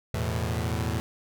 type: chord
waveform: sawtooth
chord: E suspended fourth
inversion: none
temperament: equal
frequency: 82.41 / 110 / 123.47 Hz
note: E2 / A2 / B2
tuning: 0 / 0 / 0 cents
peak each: -26 / -26 / -29 dBFS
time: 0.14-1 s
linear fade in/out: 0 ms
effects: none